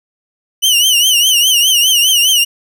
sawtooth tone with vibrato, 2960 Hz, F#7, in tune, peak -5 dBFS, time 0.62-2.45 s, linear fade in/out 20 ms, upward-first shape triangle, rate 4.9 Hz, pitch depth 130 cents each way, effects none

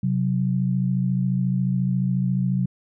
sine tone pair together, 130.9 / 185.12 Hz, C3 / F#3, +1 / +1 cents, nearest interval tritone, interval 600 cents, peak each -22 dBFS, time 0.03-2.66 s, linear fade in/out 5 ms, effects none

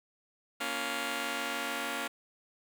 5% pulse chord, Bb minor, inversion none, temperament just, 233.1 / 279.7 / 349.6 Hz, Bb3 / Db4 / F4, 0 / +16 / +2 cents, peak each -27 / -25 / -30 dBFS, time 0.6-2.08 s, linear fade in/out 10 ms, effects none

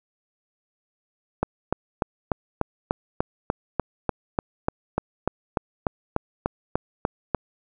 click train, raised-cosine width 1 ms, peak -7 dBFS, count 21, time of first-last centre 1.43-7.347 s, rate 3.38 Hz, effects none

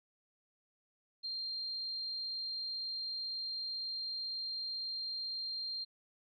sine tone, 4186 Hz, C8, in tune, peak -37 dBFS, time 1.23-5.85 s, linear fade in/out 20 ms, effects none

